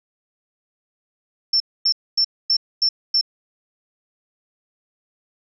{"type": "tone bursts", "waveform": "sine", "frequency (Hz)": 5380, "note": "E8", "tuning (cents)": 34, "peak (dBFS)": -14, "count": 6, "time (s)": [1.53, 3.212], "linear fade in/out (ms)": 5, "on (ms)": 72, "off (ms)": 250, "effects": []}